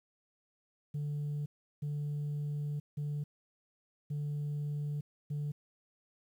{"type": "tone bursts at uneven times", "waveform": "sine", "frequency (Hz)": 146.83, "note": "D3", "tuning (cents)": 0, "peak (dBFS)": -31, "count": 5, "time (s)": [[0.94, 1.46], [1.82, 2.8], [2.97, 3.24], [4.1, 5.01], [5.3, 5.52]], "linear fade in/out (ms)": 10, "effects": ["tanh soft clip ceiling -32 dBFS", "11-bit"]}